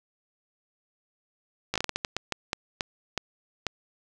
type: slowing click train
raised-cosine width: 0.2 ms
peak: -10 dBFS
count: 14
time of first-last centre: 1.74-3.667 s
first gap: 16 ms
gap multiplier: 1.33
effects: none